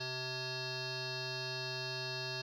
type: tone with frequency modulation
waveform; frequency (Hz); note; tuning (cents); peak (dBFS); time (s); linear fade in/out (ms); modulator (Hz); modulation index
sine; 2187; C#7; -24; -36; 0-2.42; 10; 514; 5.5
effects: tanh soft clip ceiling -33 dBFS